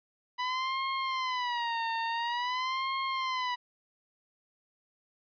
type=tone with vibrato; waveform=sawtooth; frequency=987.8 Hz; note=B5; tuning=in tune; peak=-26 dBFS; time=0.38-3.56 s; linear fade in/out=20 ms; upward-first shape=sine; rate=0.48 Hz; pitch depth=140 cents each way; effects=resampled to 11025 Hz